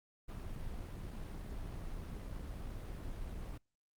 brown noise with amplitude modulation, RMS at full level -42 dBFS, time 0.28-3.58 s, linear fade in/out 10 ms, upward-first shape sine, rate 61.1 Hz, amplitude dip 25%, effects noise-tail reverb RT60 0.2 s tail -26 dB re dry + Opus 24 kbps

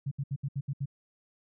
sine tone bursts, 138.59 Hz, C#3, in tune, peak -29 dBFS, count 7, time 0.06-0.858 s, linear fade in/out 10 ms, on 54 ms, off 70 ms, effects none

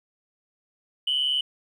sine tone pair together, 2960 / 3100 Hz, F#7 / G7, 0 / -20 cents, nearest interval minor second, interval 80 cents, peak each -22 / -26 dBFS, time 1.07-1.41 s, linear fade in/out 5 ms, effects tanh soft clip ceiling -16 dBFS + 10-bit

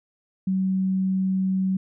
sine tone, 189.2 Hz, F#3, 39 cents sharp, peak -20 dBFS, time 0.47-1.77 s, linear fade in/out 5 ms, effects none

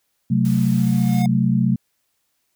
sine chord, F# diminished, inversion second, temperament equal, 130.81 / 185 / 220 Hz, C3 / F#3 / A3, 0 / 0 / 0 cents, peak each -19 dBFS, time 0.3-1.76 s, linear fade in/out 10 ms
white high-pass noise, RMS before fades -39 dBFS, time 0.45-1.22 s, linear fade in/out 0 ms, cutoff 170 Hz, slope 24 dB/octave
square tone with exponential growth, 720 Hz, F#5, 47 cents flat, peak -25 dBFS, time 0.57-1.26 s, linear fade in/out 2 ms, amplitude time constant 150 ms
effects white hiss -70 dBFS RMS until 2.55 s

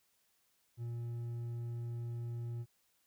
triangle tone with hard clipping, 118.1 Hz, A#2, 23 cents sharp, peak -39 dBFS, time 0.77-2.66 s, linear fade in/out 50 ms, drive 7 dB, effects white hiss -75 dBFS RMS until 3.06 s

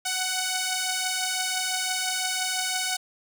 5% pulse beating tone pair, 740 / 745.9 Hz, F#5 / F#5, 0 / +14 cents, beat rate 5.9 Hz, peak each -20 / -15 dBFS, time 0.05-2.97 s, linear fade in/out 10 ms, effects none

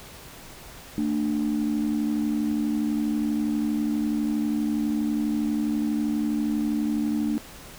sine tone pair together, 224.2 / 296.5 Hz, A3 / D4, +33 / +17 cents, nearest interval perfect fourth, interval 484 cents, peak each -24 dBFS, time 0.98-7.38 s, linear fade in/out 0 ms, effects tanh soft clip ceiling -17 dBFS + pink hiss -44 dBFS RMS until 7.78 s

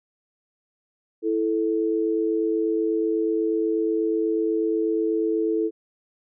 sine tone pair together, 329.6 / 437.8 Hz, E4 / A4, 0 / -9 cents, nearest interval perfect fourth, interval 491 cents, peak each -23 dBFS, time 1.22-5.71 s, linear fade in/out 50 ms, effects none

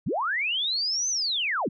sine linear two-way sweep, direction up then down, 91.9 to 6272 to 113.5 Hz, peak -24 dBFS, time 0.06-1.69 s, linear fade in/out 10 ms, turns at 1.09 s, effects none

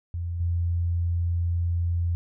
sine tone with level steps, 85.9 Hz, F2, 28 cents flat, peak -27 / -22 dBFS, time 0.14-2.15 s, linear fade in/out 0 ms, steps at 0.4 s, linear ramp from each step 5 ms, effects none

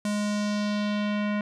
square tone with low-pass filter sweep, 207.7 Hz, G#3, in tune, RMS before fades -27 dBFS, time 0.05-1.41 s, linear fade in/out 2 ms, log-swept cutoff 9100 to 2200 Hz, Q 1.6, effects none

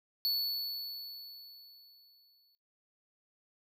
square tone with exponential decay, 4435 Hz, C#8, in tune, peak -28 dBFS, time 0.25-2.55 s, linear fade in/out 0 ms, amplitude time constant 500 ms, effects noise-tail reverb RT60 0.3 s tail -24 dB re dry

